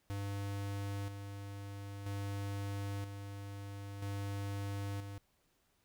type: tone with tremolo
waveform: square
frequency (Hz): 100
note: G2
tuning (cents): +35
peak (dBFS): -38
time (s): 0.1-5.18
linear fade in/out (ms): 0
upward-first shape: square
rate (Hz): 0.51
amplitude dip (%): 50
effects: pink hiss -75 dBFS RMS until 5.84 s